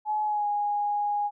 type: tone with pitch glide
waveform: sine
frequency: 850 to 824.8 Hz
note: G#5 to G#5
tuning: +40 to -12 cents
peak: -24 dBFS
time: 0.05-1.31 s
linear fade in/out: 50 ms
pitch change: -52 cents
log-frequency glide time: 0.24-0.47 s
effects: none